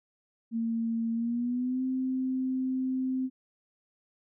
sine tone with pitch glide, 228.5 to 259.5 Hz, A#3 to C4, -34 to -14 cents, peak -27 dBFS, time 0.51-3.3 s, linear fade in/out 50 ms, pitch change +220 cents, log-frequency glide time 1.13-1.83 s, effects none

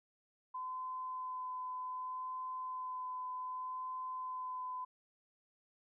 sine tone with vibrato, 1018 Hz, C6, 48 cents flat, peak -39 dBFS, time 0.54-4.85 s, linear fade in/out 10 ms, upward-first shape sine, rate 0.65 Hz, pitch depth 10 cents each way, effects none

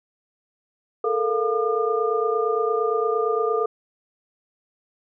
sine tone cluster, 433.2 / 461.9 / 700 / 1207 Hz, A4 / A#4 / F5 / D6, -27 / -16 / +4 / +47 cents, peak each -23 / -24 / -30 / -26 dBFS, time 1.04-3.66 s, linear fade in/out 5 ms, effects none

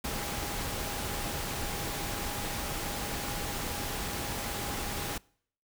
sine tone in noise, 816 Hz, G#5, 31 cents flat, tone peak -44 dBFS, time 0.04-5.18 s, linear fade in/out 5 ms, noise pink, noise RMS -35 dBFS, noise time 0.04-5.18 s, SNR -12 dB, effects noise-tail reverb RT60 0.6 s tail -25 dB re dry

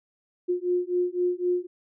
sine beating tone pair, 355.3 / 359.2 Hz, F4 / F4, +30 / +49 cents, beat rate 3.9 Hz, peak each -26 dBFS, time 0.48-1.67 s, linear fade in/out 20 ms, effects none

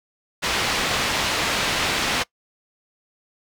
white low-pass noise, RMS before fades -23 dBFS, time 0.42-2.24 s, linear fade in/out 20 ms, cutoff 3700 Hz, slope 12 dB/octave, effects noise-tail reverb RT60 0.1 s tail -23 dB re dry

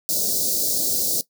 white band-stop noise, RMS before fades -22 dBFS, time 0.09-1.21 s, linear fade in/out 0 ms, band 640 to 4200 Hz, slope 48 dB/octave, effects noise-tail reverb RT60 0.1 s tail -18 dB re dry + high-pass 150 Hz 12 dB/octave

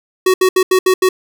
square tone bursts at uneven times, 373 Hz, F#4, 14 cents sharp, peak -9 dBFS, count 6, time 0.26-0.34 / 0.41-0.49 / 0.56-0.63 / 0.71-0.79 / 0.86-0.94 / 1.02-1.09 s, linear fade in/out 5 ms, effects none

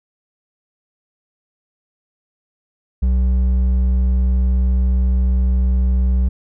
sine tone with hard clipping, 62.9 Hz, B1, 32 cents sharp, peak -14 dBFS, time 3.02-6.29 s, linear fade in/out 10 ms, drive 5 dB, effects none

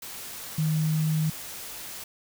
sine tone in noise, 156.3 Hz, D#3, 8 cents sharp, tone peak -22 dBFS, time 0.58-1.3 s, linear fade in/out 5 ms, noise white, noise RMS -39 dBFS, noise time 0.02-2.04 s, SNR +14 dB, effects none

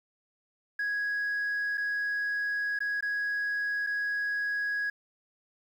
sine tone with dropouts, 1661.2 Hz, G#6, in tune, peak -26 dBFS, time 0.79-4.9 s, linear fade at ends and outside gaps 5 ms, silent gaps 1.774-1.778 / 2.79-2.804 / 3.008-3.025 / 3.866-3.87 s, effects tanh soft clip ceiling -26 dBFS + 10-bit

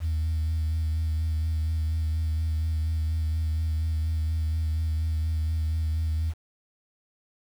sine tone with vibrato, 79.5 Hz, D#2, 38 cents sharp, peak -22 dBFS, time 0-6.34 s, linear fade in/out 50 ms, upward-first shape sine, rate 4.2 Hz, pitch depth 29 cents each way, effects tanh soft clip ceiling -21 dBFS + 8-bit

